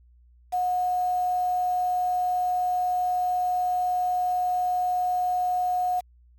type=tone with quantisation; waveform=sine; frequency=726 Hz; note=F#5; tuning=33 cents flat; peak=-22 dBFS; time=0.52-6.01 s; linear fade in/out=20 ms; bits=7; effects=added 60 Hz sine -53 dBFS peak until 6.38 s + AAC 64 kbps